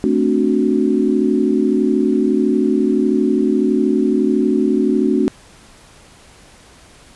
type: chord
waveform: sine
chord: D dominant seventh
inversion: second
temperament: equal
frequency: 220 / 261.6 / 293.7 / 370 Hz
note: A3 / C4 / D4 / F#4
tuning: 0 / 0 / 0 / 0 cents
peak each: -18 dBFS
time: 0.04-5.28 s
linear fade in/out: 0 ms
effects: pink hiss -45 dBFS RMS until 7.15 s + resampled to 24000 Hz